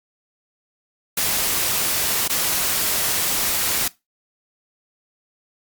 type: noise with dropouts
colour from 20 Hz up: white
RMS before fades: -21 dBFS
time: 1.17-3.88 s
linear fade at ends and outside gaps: 5 ms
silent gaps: 2.279-2.297 s
effects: noise-tail reverb RT60 0.2 s tail -19 dB re dry + Opus 48 kbps